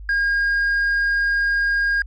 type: tone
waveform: sine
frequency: 1623 Hz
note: G#6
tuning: 40 cents flat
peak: -14 dBFS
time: 0.09-2.02 s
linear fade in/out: 2 ms
effects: tanh soft clip ceiling -16 dBFS + added 50 Hz sine -33 dBFS peak until 2.06 s